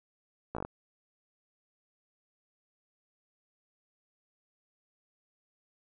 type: slowing click train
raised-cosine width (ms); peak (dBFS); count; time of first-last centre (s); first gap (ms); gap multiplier
1; -22; 6; 0.55-0.65; 16; 1.11
effects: none